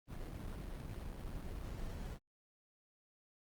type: noise with sample-and-hold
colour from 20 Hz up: brown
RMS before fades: -44 dBFS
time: 0.07-2.19 s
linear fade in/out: 50 ms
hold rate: 2450 Hz
effects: Opus 24 kbps